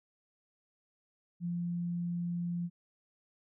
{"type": "tone", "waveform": "sine", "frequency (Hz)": 173.3, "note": "F3", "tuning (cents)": -13, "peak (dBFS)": -32, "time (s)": [1.4, 2.7], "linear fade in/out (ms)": 50, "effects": []}